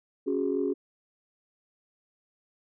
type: chord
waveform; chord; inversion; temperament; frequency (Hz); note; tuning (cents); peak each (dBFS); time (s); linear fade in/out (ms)
sine; C# suspended fourth; none; equal; 277.2 / 370 / 415.3; C#4 / F#4 / G#4; 0 / 0 / 0; -29; 0.26-0.74; 20
effects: tanh soft clip ceiling -17 dBFS